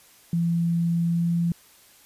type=tone with pitch glide; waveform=sine; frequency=169.2 to 170.28 Hz; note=E3 to F3; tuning=+45 to -44 cents; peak=-20 dBFS; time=0.33-1.52 s; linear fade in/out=2 ms; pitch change=+11 cents; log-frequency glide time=1.06-1.28 s; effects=white hiss -54 dBFS RMS until 2.05 s + resampled to 32000 Hz